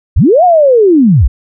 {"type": "linear two-way sweep", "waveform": "sine", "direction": "up then down", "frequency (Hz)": [36.71, 740, 40.98], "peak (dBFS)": -3, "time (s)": [0.16, 1.28], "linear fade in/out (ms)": 10, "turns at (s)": 0.44, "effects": []}